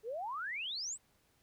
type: exponential sweep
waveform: sine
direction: up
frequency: 415.3 to 8372 Hz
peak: -37 dBFS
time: 0.03-0.98 s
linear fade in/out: 50 ms
effects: pink hiss -72 dBFS RMS until 1.42 s